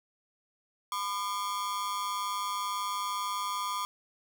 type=ring-modulated tone; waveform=45% pulse; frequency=1108.7 Hz; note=C#6; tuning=in tune; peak=-28 dBFS; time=0.92-3.85 s; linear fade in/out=0 ms; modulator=101 Hz; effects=none